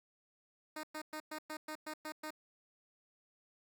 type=tone bursts; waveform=10% pulse; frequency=308.3 Hz; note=D#4; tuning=16 cents flat; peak=-33 dBFS; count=9; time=0.76-2.306 s; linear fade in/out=5 ms; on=74 ms; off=110 ms; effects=none